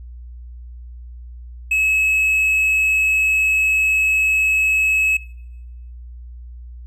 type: tone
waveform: triangle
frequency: 2578 Hz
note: E7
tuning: 39 cents flat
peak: -13 dBFS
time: 1.71-5.17 s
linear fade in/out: 5 ms
effects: noise-tail reverb RT60 1.0 s tail -23 dB re dry + added 60 Hz sine -33 dBFS peak until 6.86 s